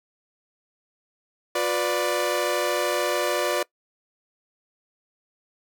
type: chord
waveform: sawtooth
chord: B diminished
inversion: second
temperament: equal with one note detuned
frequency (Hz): 357.6 / 493.9 / 587.3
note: F4 / B4 / D5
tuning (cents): +41 / 0 / 0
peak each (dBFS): -24 / -24 / -21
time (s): 1.55-3.63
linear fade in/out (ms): 5
effects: noise-tail reverb RT60 0.1 s tail -22 dB re dry